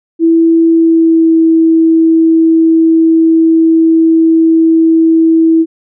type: tone with pitch glide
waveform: sine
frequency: 329.6 to 325.4 Hz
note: E4 to E4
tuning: 0 to -22 cents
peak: -4 dBFS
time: 0.19-5.66 s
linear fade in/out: 50 ms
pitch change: -22 cents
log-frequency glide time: 0.69-1.36 s
effects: none